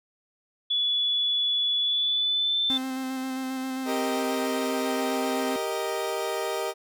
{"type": "tone with pitch glide", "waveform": "sine", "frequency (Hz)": [3422, 3543], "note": ["A7", "A7"], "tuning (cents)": [-49, 11], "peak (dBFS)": -22, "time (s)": [0.7, 2.78], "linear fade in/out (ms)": 10, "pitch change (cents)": 60, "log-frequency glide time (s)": [1.8, 2.6]}
{"type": "tone with vibrato", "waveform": "45% pulse", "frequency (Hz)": 261.6, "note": "C4", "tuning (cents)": 0, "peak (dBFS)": -29, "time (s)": [2.7, 5.56], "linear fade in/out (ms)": 0, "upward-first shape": "square", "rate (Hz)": 7.5, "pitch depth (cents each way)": 13}
{"type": "chord", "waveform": "30% pulse", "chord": "Eb major", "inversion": "first", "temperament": "equal", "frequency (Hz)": [392, 466.2, 622.3], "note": ["G4", "Bb4", "Eb5"], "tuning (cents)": [0, 0, 0], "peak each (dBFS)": -29, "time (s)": [3.85, 6.74], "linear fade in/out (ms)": 50}
{"effects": []}